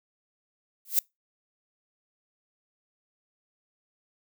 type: noise with exponential growth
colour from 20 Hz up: violet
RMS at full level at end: -18 dBFS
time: 0.85-0.99 s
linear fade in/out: 2 ms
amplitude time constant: 29 ms
effects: noise-tail reverb RT60 0.2 s tail -26 dB re dry